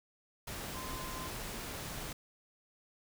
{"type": "tone in noise", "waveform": "sine", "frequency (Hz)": 1035, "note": "C6", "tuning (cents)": -19, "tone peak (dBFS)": -45, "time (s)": [0.74, 1.28], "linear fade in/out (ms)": 5, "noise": "pink", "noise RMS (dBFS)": -42, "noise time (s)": [0.47, 2.13], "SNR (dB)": -6, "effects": []}